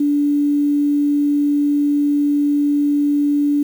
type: tone with quantisation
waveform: sine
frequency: 289.8 Hz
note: D4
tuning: 23 cents flat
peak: -13 dBFS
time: 0-3.63 s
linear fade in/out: 5 ms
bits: 7
effects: none